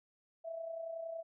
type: tone with amplitude modulation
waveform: sine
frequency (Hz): 659.3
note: E5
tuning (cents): 0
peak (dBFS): -37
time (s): 0.44-1.23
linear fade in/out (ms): 20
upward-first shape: sine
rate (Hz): 30.8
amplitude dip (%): 55
effects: none